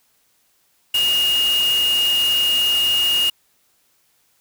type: tone in noise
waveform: sine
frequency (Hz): 2853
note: F7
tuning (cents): +36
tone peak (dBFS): -15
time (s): 0.94-3.3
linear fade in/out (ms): 5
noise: white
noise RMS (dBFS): -28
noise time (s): 0.94-3.3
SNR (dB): +10
effects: white hiss -62 dBFS RMS until 4.4 s